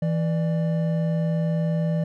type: tone pair together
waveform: triangle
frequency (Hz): 164.3 / 593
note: E3 / D5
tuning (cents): -5 / +17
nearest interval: octave + minor seventh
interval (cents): 2222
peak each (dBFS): -19 / -28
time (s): 0.02-2.04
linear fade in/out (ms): 5
effects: none